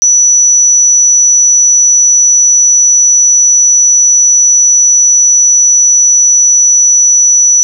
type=tone; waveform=sine; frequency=5920 Hz; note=F#8; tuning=in tune; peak=-3 dBFS; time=0.02-7.63 s; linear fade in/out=0 ms; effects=none